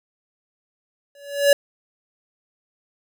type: tone with exponential growth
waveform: square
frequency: 568 Hz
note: C#5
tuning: 42 cents sharp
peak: -9 dBFS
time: 1.15-1.53 s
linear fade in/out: 2 ms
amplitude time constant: 82 ms
effects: none